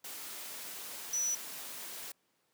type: tone in noise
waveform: sine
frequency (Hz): 5920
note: F#8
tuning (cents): 0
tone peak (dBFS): -30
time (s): 1.13-1.35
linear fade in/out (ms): 5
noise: white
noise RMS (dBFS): -44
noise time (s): 0.04-2.12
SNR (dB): +11
effects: pink hiss -75 dBFS RMS until 2.53 s + high-pass 200 Hz 12 dB/octave